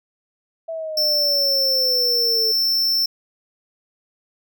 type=exponential sweep; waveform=sine; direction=down; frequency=659.3 to 440 Hz; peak=-25 dBFS; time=0.68-2.52 s; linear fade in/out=10 ms
type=tone; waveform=square; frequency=5370 Hz; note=E8; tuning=31 cents sharp; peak=-17 dBFS; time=0.97-3.06 s; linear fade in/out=5 ms
effects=none